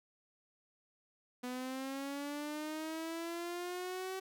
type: linear sweep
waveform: sawtooth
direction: up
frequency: 246.9 to 381.4 Hz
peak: -35 dBFS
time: 1.43-4.2 s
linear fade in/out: 10 ms
effects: none